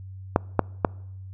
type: clicks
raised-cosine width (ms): 1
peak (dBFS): -3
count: 3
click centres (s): 0.361 / 0.593 / 0.848
effects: noise-tail reverb RT60 0.8 s tail -26 dB re dry + added 95 Hz sine -37 dBFS peak until 1.33 s